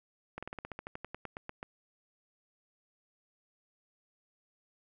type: slowing click train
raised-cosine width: 0.5 ms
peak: -25 dBFS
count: 16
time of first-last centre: 0.38-1.629 s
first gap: 46 ms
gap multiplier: 1.08
effects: none